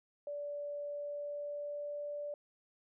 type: tone with pitch glide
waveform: sine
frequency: 580 to 584 Hz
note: D5 to D5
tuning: -22 to -10 cents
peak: -38 dBFS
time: 0.27-2.34 s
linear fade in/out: 2 ms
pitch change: +12 cents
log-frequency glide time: 0.84-2.05 s
effects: none